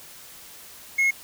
triangle tone, 2167 Hz, C#7, 40 cents flat, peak -16 dBFS, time 0.98-1.11 s, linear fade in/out 10 ms, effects white hiss -45 dBFS RMS until 1.23 s

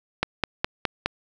click train, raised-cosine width 0.3 ms, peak -5 dBFS, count 5, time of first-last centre 0.23-1.06 s, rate 4.82 Hz, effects none

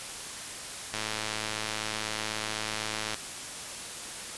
click train, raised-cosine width 0.2 ms, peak -14 dBFS, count 239, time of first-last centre 0.94-3.144 s, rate 108 Hz, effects white hiss -39 dBFS RMS until 4.37 s + resampled to 24000 Hz

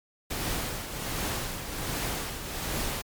pink noise with tremolo, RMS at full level -30 dBFS, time 0.3-3.02 s, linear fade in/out 10 ms, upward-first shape triangle, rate 1.3 Hz, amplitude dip 60%, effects MP3 96 kbps

